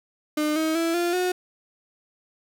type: tone with pitch steps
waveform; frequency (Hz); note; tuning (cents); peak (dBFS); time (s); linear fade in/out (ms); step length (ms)
35% pulse; 302.7 / 316.8 / 331.6 / 347.1 / 363.3; D#4 / D#4 / E4 / F4 / F#4; -48 / +31 / +10 / -11 / -32; -20; 0.37-1.32; 5; 190
effects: none